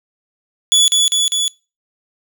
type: tone with echo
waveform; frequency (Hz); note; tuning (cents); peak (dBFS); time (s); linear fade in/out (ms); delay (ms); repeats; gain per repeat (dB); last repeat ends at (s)
25% pulse; 3422; A7; -49; -5; 0.72-0.88; 0; 200; 3; -2; 1.48
effects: noise-tail reverb RT60 0.3 s tail -24 dB re dry

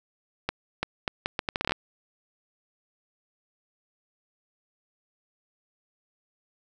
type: accelerating click train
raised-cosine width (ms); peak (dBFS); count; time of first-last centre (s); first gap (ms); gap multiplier
0.3; -10; 13; 0.49-1.72; 340; 0.73
effects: none

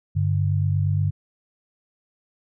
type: tone pair together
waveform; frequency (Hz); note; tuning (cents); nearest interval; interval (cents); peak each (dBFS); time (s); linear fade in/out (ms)
sine; 97.7 / 146.28; G2 / D3; -5 / -7; perfect fifth; 698; -20 / -23; 0.15-1.11; 20
effects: none

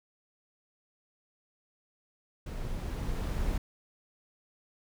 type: noise with level ramp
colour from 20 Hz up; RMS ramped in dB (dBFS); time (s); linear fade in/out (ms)
brown; -37 to -30; 2.46-3.58; 5
effects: none

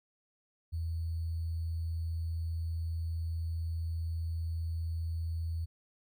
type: tone with sample-and-hold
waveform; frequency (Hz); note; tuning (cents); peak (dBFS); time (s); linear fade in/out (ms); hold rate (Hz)
sine; 82.41; E2; 0; -32; 0.72-5.66; 20; 4410
effects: none

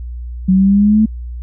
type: exponential sweep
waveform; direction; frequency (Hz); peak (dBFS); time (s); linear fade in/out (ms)
sine; up; 185 to 220; -7; 0.48-1.06; 10
effects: added 60 Hz sine -23 dBFS peak until 1.42 s

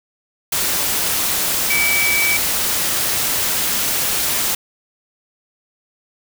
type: tone in noise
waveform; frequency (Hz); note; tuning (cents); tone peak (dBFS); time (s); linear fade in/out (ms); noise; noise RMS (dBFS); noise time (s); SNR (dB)
sine; 2295; D7; -40; -16; 1.7-2.37; 5; white; -19; 0.52-4.55; 0
effects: none

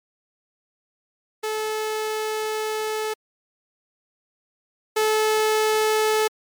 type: tone pair in turn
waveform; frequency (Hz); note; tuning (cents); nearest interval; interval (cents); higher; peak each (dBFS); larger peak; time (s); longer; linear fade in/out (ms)
sawtooth; 433 / 433; A4 / A4; -28 / -28; unison; 0; neither; -20 / -14; second; 1.43-3.14 / 4.96-6.28; first; 10
effects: MP3 96 kbps

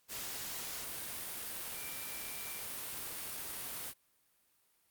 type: tone in noise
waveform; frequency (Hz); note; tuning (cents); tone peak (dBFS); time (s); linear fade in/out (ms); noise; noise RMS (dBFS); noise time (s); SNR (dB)
sine; 2350; D7; +1; -50; 1.72-2.63; 50; white; -42; 0.08-3.94; -11
effects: white hiss -73 dBFS RMS until 4.9 s + Opus 48 kbps

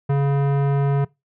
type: tone with tanh clipping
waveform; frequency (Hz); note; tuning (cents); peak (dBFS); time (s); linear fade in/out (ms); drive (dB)
sine; 140.1; C#3; +19; -18; 0.09-1.05; 10; 18
effects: noise-tail reverb RT60 0.2 s tail -22 dB re dry

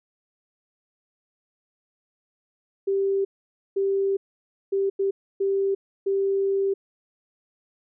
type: tone bursts at uneven times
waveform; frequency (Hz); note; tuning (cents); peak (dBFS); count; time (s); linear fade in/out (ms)
sine; 392; G4; 0; -20; 6; 2.87-3.25 / 3.76-4.17 / 4.72-4.9 / 4.99-5.11 / 5.4-5.75 / 6.06-6.74; 10
effects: none

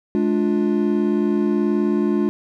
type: chord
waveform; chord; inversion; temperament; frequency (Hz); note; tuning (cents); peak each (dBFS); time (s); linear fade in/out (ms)
triangle; D diminished; second; just; 211.4 / 293.7 / 352.4; Ab3 / D4 / F4; +31 / 0 / +16; -18 / -20 / -19; 0.15-2.29; 0
effects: none

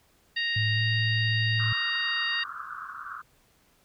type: harmonic tone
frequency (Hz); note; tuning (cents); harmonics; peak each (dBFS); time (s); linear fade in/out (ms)
932.3; A#5; 0; 2 / 3 / 4 / 5; -28 / -32 / -34 / -36; 0.36-2.44; 10
type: tone with pitch glide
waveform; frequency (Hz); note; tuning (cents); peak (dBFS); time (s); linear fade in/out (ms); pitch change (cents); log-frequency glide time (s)
sine; 107.7 to 110.41; A2 to A2; -37 to +6; -25; 0.56-1.73; 5; +43; 0.74-0.8
type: band-pass noise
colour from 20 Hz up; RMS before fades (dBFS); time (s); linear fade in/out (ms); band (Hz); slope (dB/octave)
white; -39; 1.59-3.22; 10; 1100 to 1500; 96
effects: pink hiss -64 dBFS RMS until 3.84 s

